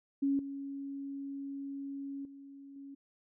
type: tone with level steps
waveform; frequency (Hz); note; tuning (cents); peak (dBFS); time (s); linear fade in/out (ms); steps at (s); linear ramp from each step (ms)
sine; 277.2; C#4; 0; -27 / -38 / -48 / -45; 0.22-2.95; 10; 0.39 / 2.25 / 2.76; 2
effects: none